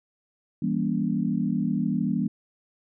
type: chord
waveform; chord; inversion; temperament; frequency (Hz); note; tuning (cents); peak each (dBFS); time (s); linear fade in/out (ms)
sine; E diminished seventh; none; just; 164.81 / 197.78 / 237.3 / 284.8; E3 / G3 / Bb3 / Db4; 0 / +16 / +31 / +47; -29 / -27 / -27 / -31; 0.62-2.28; 5
effects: none